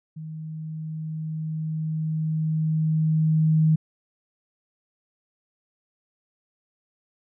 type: tone with level ramp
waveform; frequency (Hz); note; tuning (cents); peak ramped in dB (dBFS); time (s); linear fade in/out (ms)
sine; 157.4; D#3; +20; -33 to -15; 0.16-3.76; 10
effects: none